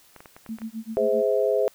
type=clicks; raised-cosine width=0.5 ms; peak=-28 dBFS; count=7; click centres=0.163 / 0.205 / 0.258 / 0.365 / 0.463 / 0.586 / 0.618 s
type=tone with tremolo; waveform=sine; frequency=222.9 Hz; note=A3; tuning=23 cents sharp; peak=-28 dBFS; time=0.49-1.24 s; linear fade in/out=0 ms; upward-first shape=sine; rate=7.7 Hz; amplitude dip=100%
type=chord; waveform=sine; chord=Ab augmented; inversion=none; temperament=just; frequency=415.3 / 519.1 / 648.9 Hz; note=Ab4 / C5 / E5; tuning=0 / -14 / -27 cents; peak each=-23 / -23 / -25 dBFS; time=0.97-1.68 s; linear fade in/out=0 ms
effects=white hiss -56 dBFS RMS until 1.74 s